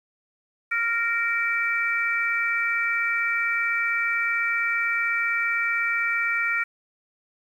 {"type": "harmonic tone", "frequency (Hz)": 464.3, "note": "A#4", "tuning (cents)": -7, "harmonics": [3, 4, 5], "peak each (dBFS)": [-26, -27, -25], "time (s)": [0.71, 6.64], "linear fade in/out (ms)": 10, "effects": ["9-bit"]}